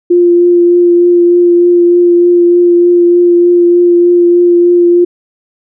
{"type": "tone with vibrato", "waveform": "sine", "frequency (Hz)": 349.2, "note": "F4", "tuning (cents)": 0, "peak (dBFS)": -3, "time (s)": [0.1, 5.05], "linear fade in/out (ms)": 10, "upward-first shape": "triangle", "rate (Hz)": 3.3, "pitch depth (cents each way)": 15, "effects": []}